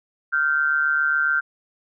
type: tone pair together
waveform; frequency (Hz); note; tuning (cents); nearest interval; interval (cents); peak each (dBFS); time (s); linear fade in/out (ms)
sine; 1396.9 / 1544.1; F6 / G6; 0 / -27; major second; 173; -20 / -21; 0.32-1.41; 20
effects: none